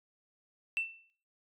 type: tone with exponential decay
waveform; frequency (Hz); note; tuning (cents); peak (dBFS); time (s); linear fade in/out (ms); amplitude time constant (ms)
sine; 2678; E7; +27; -26; 0.77-1.1; 0; 70
effects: noise-tail reverb RT60 0.4 s tail -17 dB re dry + tanh soft clip ceiling -24 dBFS